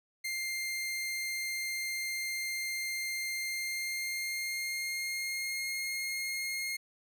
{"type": "tone with pitch glide", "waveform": "sawtooth", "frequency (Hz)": [2105, 2139], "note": ["C7", "C7"], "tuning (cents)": [10, 38], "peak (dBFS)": -30, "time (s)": [0.24, 6.77], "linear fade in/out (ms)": 10, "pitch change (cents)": 28, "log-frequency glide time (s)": [3.44, 5.74], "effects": []}